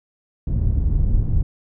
pink low-pass noise, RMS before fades -18 dBFS, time 0.47-1.43 s, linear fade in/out 5 ms, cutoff 110 Hz, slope 12 dB/octave, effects none

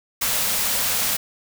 white band-stop noise, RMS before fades -22 dBFS, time 0.21-1.17 s, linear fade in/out 10 ms, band 280 to 430 Hz, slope 96 dB/octave, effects none

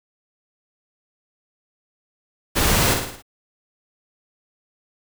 pink noise with echo, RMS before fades -19 dBFS, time 2.55-2.95 s, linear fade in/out 20 ms, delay 55 ms, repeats 5, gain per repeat -5 dB, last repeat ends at 3.225 s, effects none

